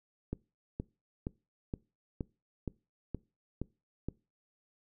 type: click train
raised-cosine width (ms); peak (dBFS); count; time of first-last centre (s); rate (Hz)
3; -22; 9; 0.33-4.086; 2.13
effects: noise-tail reverb RT60 0.3 s tail -23 dB re dry